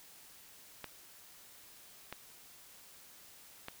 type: clicks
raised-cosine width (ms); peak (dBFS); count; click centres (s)
0.3; -25; 3; 0.843 / 2.126 / 3.684
effects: white hiss -57 dBFS RMS until 3.8 s